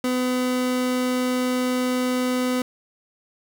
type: tone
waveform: 30% pulse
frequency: 252 Hz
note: B3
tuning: 35 cents sharp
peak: -18 dBFS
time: 0.04-2.62 s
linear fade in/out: 2 ms
effects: none